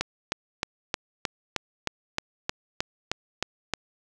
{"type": "click train", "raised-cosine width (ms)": 0.2, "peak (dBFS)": -8, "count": 13, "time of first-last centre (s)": [0.01, 3.737], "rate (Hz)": 3.22, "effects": []}